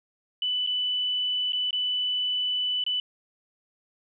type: tone with dropouts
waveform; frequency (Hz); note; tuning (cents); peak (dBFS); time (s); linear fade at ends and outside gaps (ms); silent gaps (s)
sine; 2987; F#7; +16; -24; 0.42-3; 2; 0.665-0.672 / 1.522-1.531 / 1.708-1.729 / 2.839-2.864
effects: none